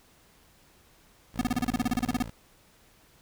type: tone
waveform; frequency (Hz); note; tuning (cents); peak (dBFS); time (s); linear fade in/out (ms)
15% pulse; 55.6; A1; +19; -32; 1.34-2.3; 5
type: tone bursts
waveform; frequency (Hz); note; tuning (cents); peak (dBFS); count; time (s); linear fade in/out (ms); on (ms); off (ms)
square; 246.9; B3; 0; -24; 15; 1.39-2.224; 0; 22; 36
effects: pink hiss -60 dBFS RMS until 3.21 s